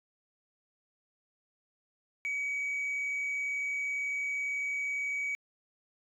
sine tone with amplitude modulation, 2268 Hz, C#7, 39 cents sharp, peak -27 dBFS, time 2.25-5.35 s, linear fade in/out 0 ms, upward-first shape sine, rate 138 Hz, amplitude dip 35%, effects tanh soft clip ceiling -29 dBFS

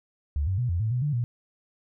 sine tone with pitch steps, 72.7 / 94.4 / 123 / 86.1 / 110 / 124.2 / 147.1 / 120 Hz, D2 / F#2 / B2 / F2 / A2 / B2 / D3 / B2, -17 / +35 / -7 / -24 / 0 / +10 / +3 / -49 cents, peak -23 dBFS, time 0.36-1.24 s, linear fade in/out 0 ms, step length 110 ms, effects none

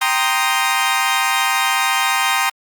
20% pulse chord, C minor seventh, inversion second, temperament equal, 784 / 932.3 / 1046.5 / 1244.5 Hz, G5 / Bb5 / C6 / Eb6, 0 / 0 / 0 / 0 cents, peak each -16 dBFS, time 0.01-2.5 s, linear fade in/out 10 ms, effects Opus 48 kbps

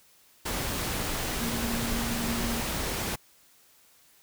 sine tone in noise, 233.1 Hz, A#3, in tune, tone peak -32 dBFS, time 1.4-2.61 s, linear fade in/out 10 ms, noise pink, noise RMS -31 dBFS, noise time 0.45-3.16 s, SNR -4 dB, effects white hiss -60 dBFS RMS until 4.22 s

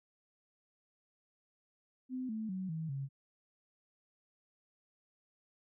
sine tone with pitch steps, 256.1 / 219.1 / 187.48 / 160.4 / 137.24 Hz, C4 / A3 / F#3 / E3 / C#3, -37 / -7 / +23 / -47 / -17 cents, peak -36 dBFS, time 2.09-3.09 s, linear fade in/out 50 ms, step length 200 ms, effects none

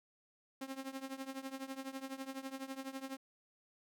sawtooth tone with tremolo, 267.7 Hz, C4, 40 cents sharp, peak -35 dBFS, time 0.61-3.17 s, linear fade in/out 5 ms, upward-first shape triangle, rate 12 Hz, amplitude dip 90%, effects none

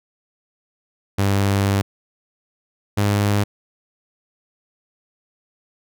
sawtooth tone pair in turn, 99.2 / 102.34 Hz, G2 / G#2, +21 / -25 cents, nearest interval minor second, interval 54 cents, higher second, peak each -12 dBFS, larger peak neither, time 1.18-1.82 / 2.97-3.44 s, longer first, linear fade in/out 10 ms, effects none

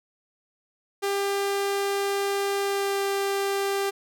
sawtooth tone with pitch glide, 398.2 to 395.7 Hz, G4 to G4, +27 to +16 cents, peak -20 dBFS, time 1.02-3.91 s, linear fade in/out 20 ms, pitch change -11 cents, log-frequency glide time 2.62-3.03 s, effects none

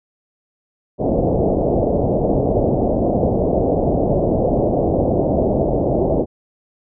white low-pass noise, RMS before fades -17 dBFS, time 0.98-6.26 s, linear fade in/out 50 ms, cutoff 680 Hz, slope 48 dB/octave, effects none

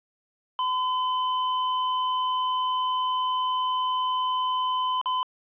square tone with dropouts, 1015 Hz, B5, 47 cents sharp, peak -24 dBFS, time 0.59-5.23 s, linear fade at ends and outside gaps 1 ms, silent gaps 5.014-5.058 s, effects resampled to 8000 Hz + 11-bit

